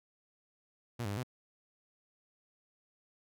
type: tone with pitch steps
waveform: sawtooth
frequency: 119.2 / 100.9 / 101.7 / 126.2 Hz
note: A#2 / G#2 / G#2 / B2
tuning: +39 / -49 / -36 / +38 cents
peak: -31 dBFS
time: 0.99-1.234 s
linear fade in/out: 10 ms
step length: 61 ms
effects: none